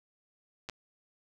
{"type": "clicks", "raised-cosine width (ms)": 0.2, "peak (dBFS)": -22, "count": 2, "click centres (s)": [0.689, 0.697], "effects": []}